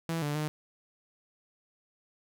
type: tone with pitch steps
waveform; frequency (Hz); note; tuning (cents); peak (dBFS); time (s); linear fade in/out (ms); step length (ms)
sawtooth; 165 / 146.8 / 152.3; E3 / D3 / D#3; +2 / 0 / -37; -26; 0.09-0.48; 0; 130
effects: none